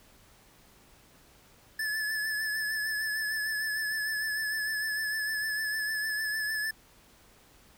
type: tone with vibrato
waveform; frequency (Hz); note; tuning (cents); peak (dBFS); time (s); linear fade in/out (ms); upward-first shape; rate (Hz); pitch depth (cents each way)
square; 1731; A6; -29; -30; 1.79-6.71; 5; triangle; 6.6; 41
effects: pink hiss -59 dBFS RMS until 7.77 s